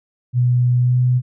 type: tone with pitch glide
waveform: sine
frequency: 123.47 to 125.27 Hz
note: B2 to B2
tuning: 0 to +25 cents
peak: -12 dBFS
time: 0.33-1.22 s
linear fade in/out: 50 ms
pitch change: +25 cents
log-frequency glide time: 0.8-0.97 s
effects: none